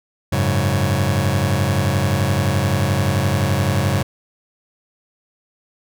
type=chord; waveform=sawtooth; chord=F# suspended second; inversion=none; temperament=just; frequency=92.5 / 104.06 / 138.75 Hz; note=F#2 / G#2 / C#3; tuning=0 / +4 / +2 cents; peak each=-16 dBFS; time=0.32-4.03 s; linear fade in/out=10 ms; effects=none